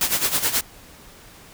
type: noise with tremolo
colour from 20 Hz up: white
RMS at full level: -19 dBFS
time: 0.01-0.61 s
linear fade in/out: 2 ms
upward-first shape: sine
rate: 9.4 Hz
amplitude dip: 75%
effects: pink hiss -46 dBFS RMS until 1.53 s